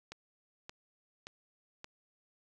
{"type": "click train", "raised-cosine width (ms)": 0.2, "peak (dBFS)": -27, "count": 4, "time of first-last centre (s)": [0.12, 1.844], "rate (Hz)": 1.74, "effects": []}